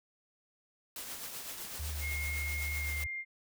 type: noise with tremolo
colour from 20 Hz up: white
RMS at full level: -41 dBFS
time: 0.96-3.04 s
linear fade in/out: 2 ms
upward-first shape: triangle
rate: 7.9 Hz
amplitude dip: 45%
type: tone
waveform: sine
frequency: 75.4 Hz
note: D2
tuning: 46 cents sharp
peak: -36 dBFS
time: 1.79-3.07 s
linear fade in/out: 10 ms
type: tone with pitch glide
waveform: sine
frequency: 2148 to 2111 Hz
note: C7 to C7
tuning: +45 to +15 cents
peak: -36 dBFS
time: 2-3.25 s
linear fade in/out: 50 ms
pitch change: -30 cents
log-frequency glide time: 2.75-2.95 s
effects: none